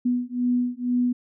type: beating tone pair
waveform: sine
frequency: 245.1 / 247.2 Hz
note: B3 / B3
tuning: -13 / +2 cents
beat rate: 2.1 Hz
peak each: -24 dBFS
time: 0.05-1.13 s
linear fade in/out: 10 ms
effects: none